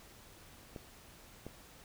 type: clicks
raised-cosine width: 2 ms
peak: -30 dBFS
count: 2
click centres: 0.762 / 1.466 s
effects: pink hiss -57 dBFS RMS until 1.84 s